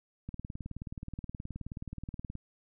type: click train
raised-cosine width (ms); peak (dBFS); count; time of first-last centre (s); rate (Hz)
5; -27; 40; 0.29-2.353; 18.9
effects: none